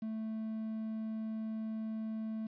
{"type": "tone with quantisation", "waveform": "triangle", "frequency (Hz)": 220, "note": "A3", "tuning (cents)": 0, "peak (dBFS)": -34, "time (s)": [0.02, 2.47], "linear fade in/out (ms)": 5, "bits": 10, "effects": ["resampled to 11025 Hz"]}